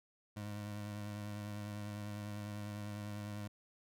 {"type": "tone with vibrato", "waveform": "25% pulse", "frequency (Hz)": 103.83, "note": "G#2", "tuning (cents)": 0, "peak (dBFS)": -38, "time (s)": [0.36, 3.48], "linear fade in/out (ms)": 10, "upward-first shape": "triangle", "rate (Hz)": 10, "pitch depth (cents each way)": 30, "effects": []}